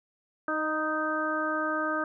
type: harmonic tone with a mistuned harmonic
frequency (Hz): 311.1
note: D#4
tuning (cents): 0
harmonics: 1 / 2 / 3 / 4 / 5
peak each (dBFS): -33 / -33 / -39 / -31 / -32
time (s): 0.48-2.04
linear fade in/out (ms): 2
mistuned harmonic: 2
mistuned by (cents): -16
effects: none